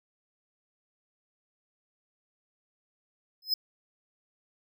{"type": "tone with exponential growth", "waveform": "square", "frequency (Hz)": 5100, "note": "D#8", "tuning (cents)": 42, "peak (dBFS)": -21, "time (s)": [3.42, 3.54], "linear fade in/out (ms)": 5, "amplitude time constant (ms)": 24, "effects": []}